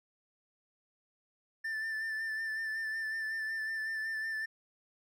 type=tone with vibrato; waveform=triangle; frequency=1773 Hz; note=A6; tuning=13 cents sharp; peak=-32 dBFS; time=1.64-4.46 s; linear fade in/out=10 ms; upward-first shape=sine; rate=5.4 Hz; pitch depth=27 cents each way; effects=none